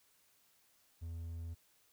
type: tone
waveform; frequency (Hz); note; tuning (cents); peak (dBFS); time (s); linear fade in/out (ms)
triangle; 83.3; E2; +19; -39; 1.01-1.55; 20
effects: white hiss -71 dBFS RMS until 1.92 s